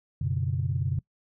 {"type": "chord", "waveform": "sine", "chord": "F# suspended fourth", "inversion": "none", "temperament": "equal with one note detuned", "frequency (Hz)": [92.5, 123.47, 141.59], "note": ["F#2", "B2", "C#3"], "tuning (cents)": [0, 0, 37], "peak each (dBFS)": -29, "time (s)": [0.21, 0.99], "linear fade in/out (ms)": 5, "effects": ["noise-tail reverb RT60 0.1 s tail -23 dB re dry", "tanh soft clip ceiling -15 dBFS"]}